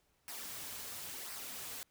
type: noise with flanger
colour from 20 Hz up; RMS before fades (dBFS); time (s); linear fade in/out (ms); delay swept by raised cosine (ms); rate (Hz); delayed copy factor
white; -45; 0.28-1.83; 0; 0.28 to 6.28; 0.96; -0.5
effects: pink hiss -75 dBFS RMS until 1.9 s